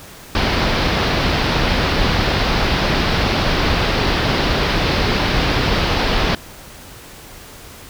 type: low-pass noise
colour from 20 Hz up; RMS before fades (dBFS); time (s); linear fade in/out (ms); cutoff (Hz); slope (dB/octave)
pink; -17; 0.35-6.35; 2; 5100; 48
effects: pink hiss -38 dBFS RMS until 7.89 s